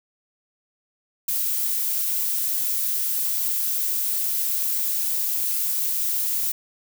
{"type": "noise", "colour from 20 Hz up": "violet", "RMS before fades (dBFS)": -24, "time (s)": [1.28, 6.52], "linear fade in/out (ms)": 5, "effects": []}